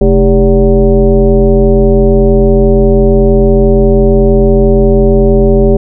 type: tone with frequency modulation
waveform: sine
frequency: 220 Hz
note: A3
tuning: in tune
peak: -3 dBFS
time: 0.01-5.77 s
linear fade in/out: 5 ms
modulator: 177 Hz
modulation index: 1.7
effects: none